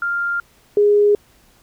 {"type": "tone pair in turn", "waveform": "sine", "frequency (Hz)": [1396.9, 412.8], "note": ["F6", "G#4"], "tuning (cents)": [0, -10], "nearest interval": "octave + major sixth", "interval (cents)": 2110, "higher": "first", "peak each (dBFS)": [-18, -10], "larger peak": "second", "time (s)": [[0.02, 0.4], [0.77, 1.15]], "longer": "neither", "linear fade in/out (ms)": 2, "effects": ["pink hiss -54 dBFS RMS until 1.62 s"]}